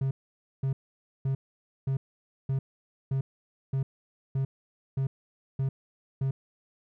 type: tone bursts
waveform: triangle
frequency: 134.4 Hz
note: C3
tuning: 47 cents sharp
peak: -23 dBFS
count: 11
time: 0.01-6.31 s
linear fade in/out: 5 ms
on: 100 ms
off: 520 ms
effects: none